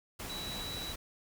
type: tone in noise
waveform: sine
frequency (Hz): 3924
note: B7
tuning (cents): -12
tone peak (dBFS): -40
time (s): 0.29-0.93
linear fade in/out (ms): 10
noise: pink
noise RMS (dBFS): -42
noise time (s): 0.19-0.96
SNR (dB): -1
effects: none